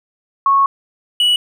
sine / triangle tone pair in turn, 1101 / 2939 Hz, C#6 / F#7, -12 / -12 cents, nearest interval octave + perfect fourth, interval 1700 cents, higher second, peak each -9 dBFS, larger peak neither, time 0.46-0.66 / 1.2-1.36 s, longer first, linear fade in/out 2 ms, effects none

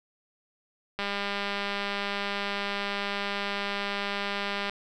click train, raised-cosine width 0.3 ms, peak -15 dBFS, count 746, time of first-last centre 0.99-4.696 s, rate 201 Hz, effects none

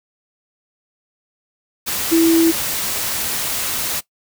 sine tone in noise, 329.6 Hz, E4, in tune, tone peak -10 dBFS, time 2.11-2.52 s, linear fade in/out 20 ms, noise white, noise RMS -22 dBFS, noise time 1.86-4.01 s, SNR +9 dB, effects noise-tail reverb RT60 0.1 s tail -19 dB re dry

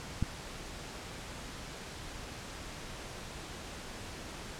click, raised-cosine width 5 ms, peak -17 dBFS, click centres 0.226 s, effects pink hiss -44 dBFS RMS until 4.59 s + low-pass 8000 Hz 12 dB/octave

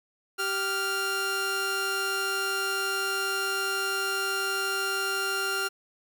sawtooth tone pair together, 388.8 / 1396.9 Hz, G4 / F6, -14 / 0 cents, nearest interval octave + minor seventh, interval 2214 cents, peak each -29 / -24 dBFS, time 0.38-5.69 s, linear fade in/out 20 ms, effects none

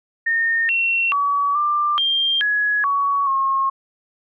sine tone with pitch steps, 1831 / 2721 / 1137 / 1187 / 3189 / 1680 / 1123 / 1081 Hz, A#6 / F7 / C#6 / D6 / G7 / G#6 / C#6 / C#6, -32 / -46 / +44 / +18 / +29 / +19 / +22 / -44 cents, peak -16 dBFS, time 0.26-3.7 s, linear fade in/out 10 ms, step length 430 ms, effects none

